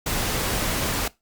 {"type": "noise", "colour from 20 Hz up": "pink", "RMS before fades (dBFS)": -25, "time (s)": [0.06, 1.08], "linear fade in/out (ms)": 5, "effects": ["noise-tail reverb RT60 0.2 s tail -20 dB re dry", "Opus 48 kbps"]}